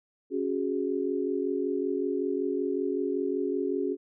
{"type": "chord", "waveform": "sine", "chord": "C# suspended fourth", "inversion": "none", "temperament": "equal", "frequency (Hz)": [277.2, 370, 415.3], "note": ["C#4", "F#4", "G#4"], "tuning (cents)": [0, 0, 0], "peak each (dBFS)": [-31, -30, -31], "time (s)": [0.3, 3.97], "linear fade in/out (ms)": 50, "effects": []}